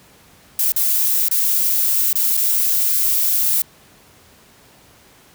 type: noise with dropouts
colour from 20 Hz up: violet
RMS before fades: -17 dBFS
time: 0.59-3.62 s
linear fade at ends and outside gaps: 2 ms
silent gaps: 0.721-0.762 / 1.285-1.312 / 2.129-2.155 / 2.368-2.373 s
effects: pink hiss -49 dBFS RMS until 5.34 s + high-pass 60 Hz 12 dB/octave